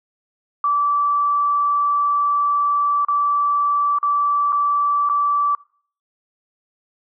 sine tone with dropouts, 1159 Hz, D6, 23 cents flat, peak -15 dBFS, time 0.64-5.55 s, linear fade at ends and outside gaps 2 ms, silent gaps 3.049-3.084 / 3.986-4.029 / 4.523-4.528 / 5.09-5.097 s, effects noise-tail reverb RT60 0.5 s tail -23 dB re dry

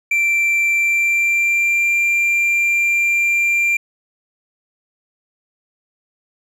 triangle tone with pitch glide, 2349 to 2375 Hz, D7 to D7, 0 to +19 cents, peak -12 dBFS, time 0.11-3.77 s, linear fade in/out 5 ms, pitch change +19 cents, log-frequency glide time 0.73-1.92 s, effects none

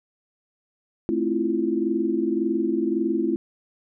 sine chord, F major seventh, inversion first, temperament just, 218.3 / 261.9 / 327.4 / 349.2 Hz, A3 / C4 / E4 / F4, -13 / +2 / -12 / 0 cents, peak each -28 / -28 / -24 / -26 dBFS, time 1.09-3.36 s, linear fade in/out 0 ms, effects none

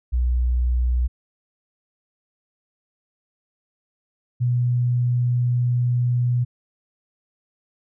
sine tone pair in turn, 61.3 / 122.53 Hz, B1 / B2, -12 / -13 cents, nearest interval octave, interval 1199 cents, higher second, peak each -17 dBFS, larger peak neither, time 0.12-1.08 / 4.4-6.45 s, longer second, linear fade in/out 20 ms, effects none

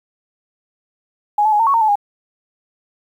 sine tone with pitch steps, 832 / 866 / 834 / 908 / 1109 / 916 / 866 / 818 Hz, G#5 / A5 / G#5 / A#5 / C#6 / A#5 / A5 / G#5, +3 / -28 / +7 / -46 / 0 / -31 / -28 / -26 cents, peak -11 dBFS, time 1.38-1.956 s, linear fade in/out 5 ms, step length 72 ms, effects 8-bit

